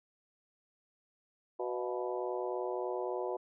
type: harmonic tone with a mistuned harmonic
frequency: 123.47 Hz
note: B2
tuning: in tune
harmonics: 3 / 4 / 5 / 6 / 7 / 8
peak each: -37 / -39 / -41 / -43 / -44 / -45 dBFS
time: 1.59-3.37 s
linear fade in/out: 10 ms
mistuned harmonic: 6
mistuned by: -82 cents
effects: none